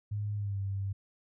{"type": "tone with pitch glide", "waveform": "sine", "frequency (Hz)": [103.83, 98.12], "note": ["G#2", "G2"], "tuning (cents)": [0, 2], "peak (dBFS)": -31, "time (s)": [0.11, 0.93], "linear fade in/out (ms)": 10, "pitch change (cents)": -98, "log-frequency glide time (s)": [0.35, 0.59], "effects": []}